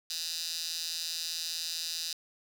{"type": "tone with high-pass filter", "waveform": "15% pulse", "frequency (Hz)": 164.81, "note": "E3", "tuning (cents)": 0, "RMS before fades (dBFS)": -36, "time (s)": [0.1, 2.13], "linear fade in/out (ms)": 2, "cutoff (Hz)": 4500, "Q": 3.6, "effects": ["10-bit"]}